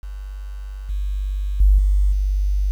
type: tone with level steps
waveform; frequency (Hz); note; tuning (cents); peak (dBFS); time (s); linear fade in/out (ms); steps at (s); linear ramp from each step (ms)
sine; 49; G1; 0; -28 / -20 / -9 / -13 / -16; 0.03-2.71; 0; 0.89 / 1.6 / 1.78 / 2.12; 5
effects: 8-bit